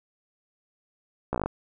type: slowing click train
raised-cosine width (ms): 1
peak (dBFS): -13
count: 8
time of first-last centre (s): 1.33-1.46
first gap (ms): 15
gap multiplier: 1.07
effects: none